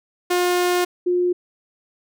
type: tone pair in turn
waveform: sawtooth / sine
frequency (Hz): 356.7 / 356.7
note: F4 / F4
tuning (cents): +37 / +37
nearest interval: unison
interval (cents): 0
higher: neither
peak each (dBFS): -13 / -16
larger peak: first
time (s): 0.3-0.85 / 1.06-1.33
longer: first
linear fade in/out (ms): 10
effects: none